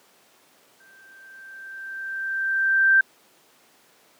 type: tone with exponential growth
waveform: sine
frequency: 1568 Hz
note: G6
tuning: in tune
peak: -12 dBFS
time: 0.8-3.01 s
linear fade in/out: 5 ms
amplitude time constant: 480 ms
effects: pink hiss -57 dBFS RMS until 4.19 s + high-pass 300 Hz 12 dB/octave